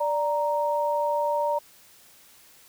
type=tone pair together; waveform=sine; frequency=586.9 / 932.3 Hz; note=D5 / A#5; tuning=-1 / 0 cents; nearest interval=minor sixth; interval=801 cents; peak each=-25 dBFS; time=0-1.59 s; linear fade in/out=10 ms; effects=white hiss -54 dBFS RMS until 2.68 s